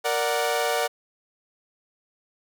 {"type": "chord", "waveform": "sawtooth", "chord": "Bb augmented", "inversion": "none", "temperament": "equal", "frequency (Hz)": [466.2, 587.3, 740], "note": ["Bb4", "D5", "F#5"], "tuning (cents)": [0, 0, 0], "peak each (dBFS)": -23, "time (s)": [0.04, 0.88], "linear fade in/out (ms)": 20, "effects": []}